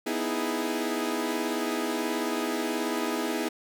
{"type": "chord", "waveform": "sawtooth", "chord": "E major seventh", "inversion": "second", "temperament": "equal", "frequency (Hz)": [246.9, 311.1, 329.6, 415.3], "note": ["B3", "D#4", "E4", "G#4"], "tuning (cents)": [0, 0, 0, 0], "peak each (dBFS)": -29, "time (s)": [0.06, 3.49], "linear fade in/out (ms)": 10, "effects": []}